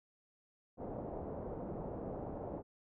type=low-pass noise; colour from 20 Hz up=white; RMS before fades=-43 dBFS; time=0.77-2.63 s; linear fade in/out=50 ms; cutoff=670 Hz; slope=24 dB/octave; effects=none